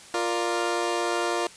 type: chord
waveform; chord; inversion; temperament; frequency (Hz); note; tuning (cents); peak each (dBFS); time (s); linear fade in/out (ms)
20% pulse; Bb major; second; equal; 349.2 / 466.2 / 587.3; F4 / Bb4 / D5; 0 / 0 / 0; -22 / -25 / -26; 0.14-1.47; 2
effects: white hiss -47 dBFS RMS until 1.56 s + resampled to 22050 Hz